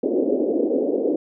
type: band-pass noise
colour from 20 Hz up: pink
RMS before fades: -21 dBFS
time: 0.03-1.16 s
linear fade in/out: 5 ms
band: 260 to 560 Hz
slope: 48 dB/octave
effects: none